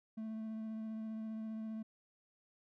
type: tone with vibrato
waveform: triangle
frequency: 220 Hz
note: A3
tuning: in tune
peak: -38 dBFS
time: 0.17-1.83 s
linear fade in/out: 10 ms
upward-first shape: triangle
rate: 15 Hz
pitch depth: 16 cents each way
effects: none